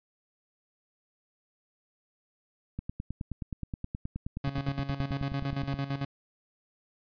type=click train; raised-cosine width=5 ms; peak=-22 dBFS; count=29; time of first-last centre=2.79-5.74 s; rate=9.49 Hz
type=tone with tremolo; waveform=30% pulse; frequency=138.59 Hz; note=C#3; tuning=in tune; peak=-26 dBFS; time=4.44-6.05 s; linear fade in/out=5 ms; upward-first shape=square; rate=8.9 Hz; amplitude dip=70%
effects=resampled to 11025 Hz